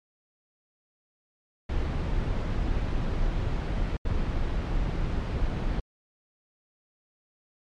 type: noise bursts at uneven times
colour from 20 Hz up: brown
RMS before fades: -27 dBFS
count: 2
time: 1.69-3.97 / 4.05-5.8 s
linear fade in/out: 5 ms
effects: low-pass 4000 Hz 12 dB/octave + MP3 64 kbps